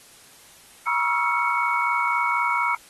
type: tone cluster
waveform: sine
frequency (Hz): 959 / 1102 / 1297 / 1361 / 2223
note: A#5 / C#6 / E6 / F6 / C#7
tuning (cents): +49 / -11 / -28 / -45 / +4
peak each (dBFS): -24 / -30 / -28 / -27 / -25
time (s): 0.87-2.75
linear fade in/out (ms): 2
effects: white hiss -50 dBFS RMS until 2.89 s + AAC 32 kbps